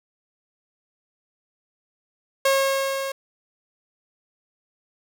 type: tone with level ramp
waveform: sawtooth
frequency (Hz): 543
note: C#5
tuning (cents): -36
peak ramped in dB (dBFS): -12 to -23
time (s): 2.45-3.12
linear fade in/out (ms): 5
effects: none